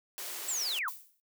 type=high-pass noise; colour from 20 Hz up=white; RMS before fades=-40 dBFS; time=0.18-0.79 s; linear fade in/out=0 ms; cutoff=310 Hz; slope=48 dB/octave
type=linear sweep; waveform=sine; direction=down; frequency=7902 to 906 Hz; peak=-31 dBFS; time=0.48-0.89 s; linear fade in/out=5 ms
type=noise with exponential decay; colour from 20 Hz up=violet; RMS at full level=-38 dBFS; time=0.88-1.2 s; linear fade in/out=0 ms; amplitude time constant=69 ms
effects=noise-tail reverb RT60 0.1 s tail -18 dB re dry